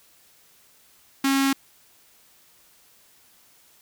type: tone with notch filter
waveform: sawtooth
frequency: 272.3 Hz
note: C#4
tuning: 31 cents flat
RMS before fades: -21 dBFS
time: 1.24-1.53 s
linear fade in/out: 5 ms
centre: 560 Hz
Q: 0.89
effects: white hiss -57 dBFS RMS until 3.81 s